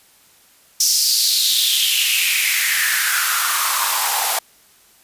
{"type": "noise with high-pass filter sweep", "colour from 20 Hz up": "white", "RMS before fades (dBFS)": -17, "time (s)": [0.8, 4.39], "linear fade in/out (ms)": 5, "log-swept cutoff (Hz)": [5600, 740], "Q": 4.8, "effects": ["white hiss -52 dBFS RMS until 5.03 s", "resampled to 32000 Hz"]}